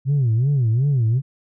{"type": "tone with vibrato", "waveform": "sine", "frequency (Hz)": 126.6, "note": "B2", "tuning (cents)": 43, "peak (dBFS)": -13, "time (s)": [0.05, 1.22], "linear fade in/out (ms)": 50, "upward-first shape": "sine", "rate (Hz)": 2.7, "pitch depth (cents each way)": 240, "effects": ["tanh soft clip ceiling -13 dBFS"]}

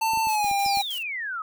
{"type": "tone with pitch glide", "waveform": "square", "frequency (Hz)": [892, 799.3], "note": ["A5", "G5"], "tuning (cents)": [23, 33], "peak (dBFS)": -22, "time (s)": [0.01, 0.82], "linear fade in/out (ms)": 10, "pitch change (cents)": -190, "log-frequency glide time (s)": [0.24, 0.52]}
{"type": "clicks", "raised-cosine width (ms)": 3, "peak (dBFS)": -29, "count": 7, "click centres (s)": [0.135, 0.174, 0.271, 0.445, 0.513, 0.662, 0.772]}
{"type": "noise with tremolo", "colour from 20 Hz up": "blue", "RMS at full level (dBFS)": -38, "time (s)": [0.28, 1.03], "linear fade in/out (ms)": 5, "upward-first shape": "square", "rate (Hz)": 6.4, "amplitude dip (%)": 70}
{"type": "exponential sweep", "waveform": "sine", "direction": "down", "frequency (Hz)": [5340, 1244.5], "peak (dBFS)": -28, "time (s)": [0.65, 1.42], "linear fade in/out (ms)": 2}
{"effects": []}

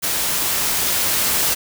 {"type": "noise with level ramp", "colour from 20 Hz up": "white", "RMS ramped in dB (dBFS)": [-21, -18], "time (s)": [0.02, 1.55], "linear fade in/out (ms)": 20, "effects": []}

